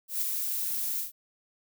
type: noise with ADSR envelope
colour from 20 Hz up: violet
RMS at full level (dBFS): -28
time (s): 0.08-1.12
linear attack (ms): 130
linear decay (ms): 22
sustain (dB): -3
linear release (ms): 130
effects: none

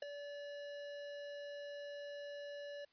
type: tone with ADSR envelope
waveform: square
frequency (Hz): 576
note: D5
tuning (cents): -34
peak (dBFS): -36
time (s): 0.02-2.85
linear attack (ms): 6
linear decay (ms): 3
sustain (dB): -10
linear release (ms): 6
effects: white hiss -74 dBFS RMS until 2.92 s + resampled to 11025 Hz

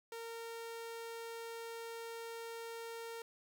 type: tone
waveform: sawtooth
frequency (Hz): 460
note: A#4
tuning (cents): -23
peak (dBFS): -40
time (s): 0.12-3.22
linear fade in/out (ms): 2
effects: none

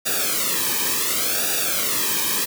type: noise with flanger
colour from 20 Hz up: white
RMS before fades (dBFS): -22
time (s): 0.05-2.46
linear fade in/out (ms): 20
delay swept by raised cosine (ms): 0.94 to 1.46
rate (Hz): 0.69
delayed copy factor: -1
effects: none

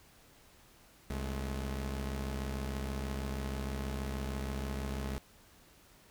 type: tone pair together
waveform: sawtooth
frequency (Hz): 66.3 / 213.3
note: C2 / G#3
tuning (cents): +23 / +46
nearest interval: octave + minor sixth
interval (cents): 2023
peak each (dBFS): -32 / -38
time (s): 1.1-5.18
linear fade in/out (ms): 0
effects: pink hiss -61 dBFS RMS until 6.1 s

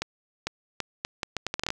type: accelerating click train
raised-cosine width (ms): 0.2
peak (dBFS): -11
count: 13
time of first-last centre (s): 0.02-1.704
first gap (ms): 450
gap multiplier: 0.74
effects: none

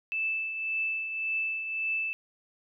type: tone with tremolo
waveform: sine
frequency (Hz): 2635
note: E7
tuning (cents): -1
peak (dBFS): -26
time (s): 0.12-2.13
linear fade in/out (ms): 0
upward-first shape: triangle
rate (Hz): 1.8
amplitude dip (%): 55
effects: none

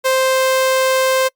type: tone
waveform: sawtooth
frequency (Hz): 523.3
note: C5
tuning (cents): 0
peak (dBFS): -9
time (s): 0.04-1.29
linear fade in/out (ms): 20
effects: noise-tail reverb RT60 0.1 s tail -25 dB re dry + Opus 48 kbps

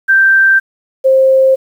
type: tone pair in turn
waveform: sine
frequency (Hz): 1568 / 529.3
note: G6 / C5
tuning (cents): 0 / +20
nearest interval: octave + perfect fifth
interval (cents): 1880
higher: first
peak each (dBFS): -5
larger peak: neither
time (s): 0.08-0.6 / 1.04-1.56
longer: neither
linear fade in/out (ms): 20
effects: 7-bit

